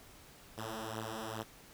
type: beating tone pair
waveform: 5% pulse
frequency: 109.6 / 112 Hz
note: A2 / A2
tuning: -6 / +31 cents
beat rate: 2.4 Hz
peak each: -31 dBFS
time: 0.57-1.44 s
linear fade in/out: 20 ms
effects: pink hiss -57 dBFS RMS until 1.73 s